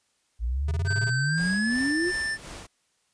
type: exponential sweep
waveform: sine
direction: up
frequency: 54.6 to 376.1 Hz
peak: -24 dBFS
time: 0.39-2.13 s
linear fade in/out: 50 ms
type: tone bursts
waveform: square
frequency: 135 Hz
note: C#3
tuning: 45 cents flat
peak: -31 dBFS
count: 8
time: 0.68-1.099 s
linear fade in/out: 5 ms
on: 34 ms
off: 21 ms
type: tone with pitch glide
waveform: square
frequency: 1545 to 1774.7 Hz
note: G6 to A6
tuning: -26 to +14 cents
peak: -27 dBFS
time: 0.85-2.38 s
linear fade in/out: 50 ms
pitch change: +240 cents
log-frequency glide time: 1.24-1.8 s
type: noise with tremolo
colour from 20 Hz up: pink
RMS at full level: -40 dBFS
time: 1.37-2.67 s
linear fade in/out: 10 ms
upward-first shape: sine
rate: 2.8 Hz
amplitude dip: 55%
effects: white hiss -70 dBFS RMS until 3.13 s + resampled to 22050 Hz